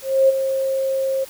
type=tone with ADSR envelope; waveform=sine; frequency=535 Hz; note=C5; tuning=38 cents sharp; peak=-9 dBFS; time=0.02-1.25 s; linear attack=270 ms; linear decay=20 ms; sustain=-9 dB; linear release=17 ms; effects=white hiss -41 dBFS RMS until 1.29 s